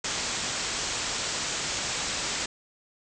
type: low-pass noise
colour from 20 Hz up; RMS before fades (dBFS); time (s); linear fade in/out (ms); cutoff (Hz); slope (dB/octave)
white; -31; 0.04-2.46; 5; 8000; 96
effects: none